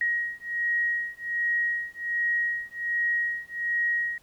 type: beating tone pair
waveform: sine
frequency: 1890 / 1891.3 Hz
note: A#6 / A#6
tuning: +23 / +25 cents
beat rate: 1.3 Hz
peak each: -28 dBFS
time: 0.01-4.18 s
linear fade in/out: 2 ms
effects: pink hiss -61 dBFS RMS until 4.22 s